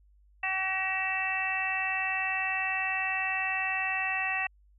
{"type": "harmonic tone", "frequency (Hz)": 380, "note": "F#4", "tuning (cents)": 46, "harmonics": [2, 3, 4, 5, 6, 7], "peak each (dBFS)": [-35, -40, -43, -32, -42, -31], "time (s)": [0.43, 4.47], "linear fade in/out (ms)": 5, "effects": ["added 50 Hz sine -58 dBFS peak until 4.78 s"]}